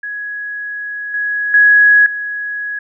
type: tone with level steps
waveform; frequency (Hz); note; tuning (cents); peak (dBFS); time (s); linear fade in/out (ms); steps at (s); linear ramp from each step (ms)
sine; 1671; G#6; +10; -21 / -15 / -5 / -19; 0.03-2.79; 5; 1.14 / 1.54 / 2.06; 2
effects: none